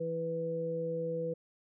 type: harmonic tone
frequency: 164.81 Hz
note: E3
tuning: in tune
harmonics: 1 / 2 / 3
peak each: -39 / -45 / -33 dBFS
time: 0-1.34 s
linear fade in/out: 10 ms
effects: none

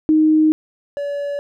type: tone pair in turn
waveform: sine / triangle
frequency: 311.1 / 571.5 Hz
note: D#4 / D5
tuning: 0 / -47 cents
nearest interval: major seventh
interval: 1053 cents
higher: second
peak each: -10 / -19 dBFS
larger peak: first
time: 0.09-0.52 / 0.97-1.39 s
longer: first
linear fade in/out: 0 ms
effects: none

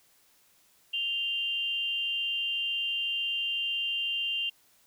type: tone pair together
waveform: sine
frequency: 2794 / 3136 Hz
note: F7 / G7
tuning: 0 / 0 cents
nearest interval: major second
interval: 200 cents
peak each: -29 / -34 dBFS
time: 0.93-4.5 s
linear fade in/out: 10 ms
effects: white hiss -64 dBFS RMS until 4.86 s

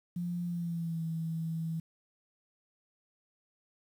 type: tone with pitch glide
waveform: sine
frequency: 174.61 to 162.92 Hz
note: F3 to E3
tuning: 0 to -20 cents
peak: -32 dBFS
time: 0.16-1.8 s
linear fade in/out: 5 ms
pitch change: -120 cents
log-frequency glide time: 0.45-1.03 s
effects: 10-bit

